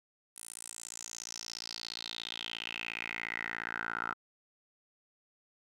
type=tone with band-pass filter sweep; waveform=10% pulse; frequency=57.1 Hz; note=A#1; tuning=35 cents flat; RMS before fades=-41 dBFS; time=0.36-4.14 s; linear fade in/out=5 ms; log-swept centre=10000 to 1300 Hz; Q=5.7; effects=none